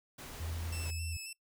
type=noise; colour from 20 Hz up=pink; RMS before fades=-47 dBFS; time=0.18-0.91 s; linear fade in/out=10 ms
type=tone; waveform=sine; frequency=82.8 Hz; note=E2; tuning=8 cents sharp; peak=-36 dBFS; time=0.4-1.17 s; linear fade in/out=5 ms
type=tone with vibrato; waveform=15% pulse; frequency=2637 Hz; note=E7; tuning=in tune; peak=-35 dBFS; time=0.72-1.33 s; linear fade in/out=5 ms; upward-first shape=square; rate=3.7 Hz; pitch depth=22 cents each way
effects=noise-tail reverb RT60 0.1 s tail -23 dB re dry